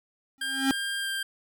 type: tone with exponential growth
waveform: square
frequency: 269.3 Hz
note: C#4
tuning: 50 cents flat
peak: -20 dBFS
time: 0.38-0.71 s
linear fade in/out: 0 ms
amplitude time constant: 70 ms
type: tone with pitch glide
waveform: 25% pulse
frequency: 1600 to 1586.2 Hz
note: G6 to G6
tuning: +35 to +20 cents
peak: -25 dBFS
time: 0.41-1.23 s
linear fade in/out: 5 ms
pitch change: -15 cents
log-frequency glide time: 1-1.08 s
effects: none